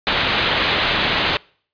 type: low-pass noise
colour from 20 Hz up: white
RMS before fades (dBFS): -19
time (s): 0.07-1.37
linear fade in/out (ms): 0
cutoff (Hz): 4000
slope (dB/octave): 48
effects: noise-tail reverb RT60 0.5 s tail -25 dB re dry + resampled to 11025 Hz